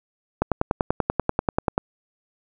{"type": "click train", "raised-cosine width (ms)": 1, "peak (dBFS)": -5, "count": 15, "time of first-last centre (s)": [0.42, 1.779], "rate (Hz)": 10.3, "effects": []}